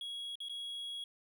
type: tone with dropouts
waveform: triangle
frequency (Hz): 3322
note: G#7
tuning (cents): 0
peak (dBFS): -38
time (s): 0.01-1.04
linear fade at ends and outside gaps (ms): 2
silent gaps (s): 0.355-0.403 / 0.486-0.495
effects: none